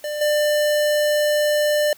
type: tone with level steps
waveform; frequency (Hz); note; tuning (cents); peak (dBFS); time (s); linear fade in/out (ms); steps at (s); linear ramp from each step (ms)
square; 596; D5; +25; -25 / -17; 0.04-1.93; 2; 0.21; 5
effects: white hiss -49 dBFS RMS until 1.97 s